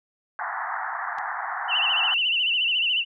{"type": "band-pass noise", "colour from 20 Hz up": "pink", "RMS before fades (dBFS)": -30, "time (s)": [0.39, 2.14], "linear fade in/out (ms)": 0, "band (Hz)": [710, 1900], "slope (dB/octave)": 96}
{"type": "click", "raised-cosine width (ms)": 0.2, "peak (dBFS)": -25, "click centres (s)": 1.185}
{"type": "tone with vibrato", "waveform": "sine", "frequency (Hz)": 2855, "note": "F7", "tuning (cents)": 37, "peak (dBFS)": -20, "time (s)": [1.68, 3.05], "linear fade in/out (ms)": 50, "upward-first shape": "sine", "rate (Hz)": 14, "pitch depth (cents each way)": 110}
{"effects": []}